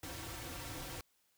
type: noise with comb filter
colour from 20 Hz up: pink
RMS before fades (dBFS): -45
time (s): 0.03-1.01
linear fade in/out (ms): 2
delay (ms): 4.8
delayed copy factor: -0.9
effects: white hiss -75 dBFS RMS until 1.37 s